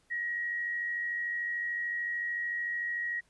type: tone with amplitude modulation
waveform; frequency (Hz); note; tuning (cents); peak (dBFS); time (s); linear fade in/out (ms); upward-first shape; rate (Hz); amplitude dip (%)
sine; 1900; A#6; +33; -29; 0.1-3.21; 20; sine; 93.5; 40
effects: pink hiss -69 dBFS RMS until 3.29 s + resampled to 24000 Hz